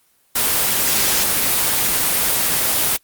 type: noise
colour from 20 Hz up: white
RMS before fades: -17 dBFS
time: 0.35-2.97 s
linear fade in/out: 10 ms
effects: white hiss -59 dBFS RMS until 3.03 s + Opus 24 kbps